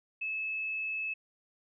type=tone; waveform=sine; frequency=2600 Hz; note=E7; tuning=24 cents flat; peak=-32 dBFS; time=0.21-1.14 s; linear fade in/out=10 ms; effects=none